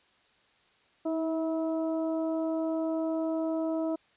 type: harmonic tone with a mistuned harmonic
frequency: 323.9 Hz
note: E4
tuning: 30 cents flat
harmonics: 1 / 2 / 3 / 4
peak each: -29 / -32 / -44 / -47 dBFS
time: 1.05-3.96 s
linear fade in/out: 10 ms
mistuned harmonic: 1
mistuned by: -20 cents
effects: white hiss -65 dBFS RMS until 4.16 s + resampled to 8000 Hz